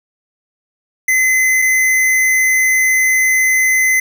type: tone pair in turn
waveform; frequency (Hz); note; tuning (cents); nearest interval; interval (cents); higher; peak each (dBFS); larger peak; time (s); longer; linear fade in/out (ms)
square; 2042 / 2042; C7 / C7; -43 / -43; unison; 0; neither; -11; neither; 1.08-1.62 / 1.62-4; second; 5
effects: none